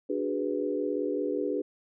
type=chord; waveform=sine; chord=G# half-diminished seventh; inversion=second; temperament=equal; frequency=293.7 / 370 / 415.3 / 493.9 Hz; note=D4 / F#4 / G#4 / B4; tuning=0 / 0 / 0 / 0 cents; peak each=-32 / -34 / -32 / -33 dBFS; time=0.09-1.62 s; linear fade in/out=10 ms; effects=none